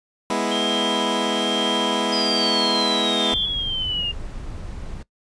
15% pulse chord, E major, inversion first, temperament equal, 207.7 / 246.9 / 329.6 Hz, G#3 / B3 / E4, 0 / 0 / 0 cents, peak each -19 dBFS, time 0.3-3.34 s, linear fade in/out 2 ms
sine tone with tremolo, 3196 Hz, G7, 33 cents sharp, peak -21 dBFS, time 0.51-3.46 s, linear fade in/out 10 ms, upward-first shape sine, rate 1.1 Hz, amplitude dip 45%
sine exponential sweep, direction down, 5010 to 2797 Hz, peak -22 dBFS, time 2.12-4.12 s, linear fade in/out 10 ms
brown noise, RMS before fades -32 dBFS, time 3.32-5.03 s, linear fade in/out 5 ms
effects noise-tail reverb RT60 0.1 s tail -20 dB re dry + resampled to 22050 Hz

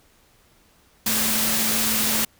sine tone in noise, 220 Hz, A3, in tune, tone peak -29 dBFS, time 1.06-2.25 s, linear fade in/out 5 ms, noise white, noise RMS -22 dBFS, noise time 1.06-2.25 s, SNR -10 dB, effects pink hiss -58 dBFS RMS until 2.39 s

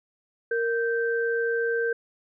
sine tone pair together, 464.2 / 1561.4 Hz, A#4 / G6, -7 / -7 cents, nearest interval octave + major sixth, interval 2100 cents, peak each -24 / -28 dBFS, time 0.51-1.93 s, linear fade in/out 5 ms, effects none

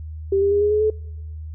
sine tone with pitch steps, 392 / 399.5 / 407.2 / 415.1 / 423.1 / 431.2 Hz, G4 / G4 / G#4 / G#4 / G#4 / A4, 0 / +33 / -34 / -1 / +32 / -35 cents, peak -15 dBFS, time 0.32-0.902 s, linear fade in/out 5 ms, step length 97 ms, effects noise-tail reverb RT60 1.0 s tail -26 dB re dry + added 78 Hz sine -30 dBFS peak until 1.54 s

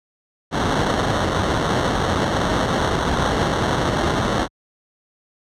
pink noise with sample-and-hold, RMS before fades -19 dBFS, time 0.51-4.48 s, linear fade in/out 50 ms, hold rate 2450 Hz, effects high-pass 60 Hz 12 dB/octave + low-pass 6000 Hz 12 dB/octave

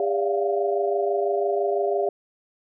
sine tone cluster, 403.6 / 577 / 683 / 709 Hz, G#4 / D5 / F5 / F5, -49 / -31 / -39 / +26 cents, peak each -23 / -27 / -27 / -31 dBFS, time 0-2.09 s, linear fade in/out 2 ms, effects none

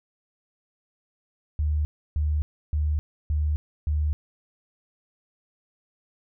sine tone bursts, 75.3 Hz, D2, 44 cents sharp, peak -21 dBFS, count 5, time 1.59-4.13 s, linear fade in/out 0 ms, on 260 ms, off 310 ms, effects none

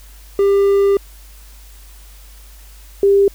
triangle / sine tone pair in turn, 397.8 / 397.8 Hz, G4 / G4, +25 / +25 cents, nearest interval unison, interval 0 cents, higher neither, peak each -8 dBFS, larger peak neither, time 0.39-0.97 / 3.03-3.28 s, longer first, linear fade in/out 2 ms, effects added 50 Hz sine -38 dBFS peak until 3.34 s + white hiss -46 dBFS RMS until 3.34 s

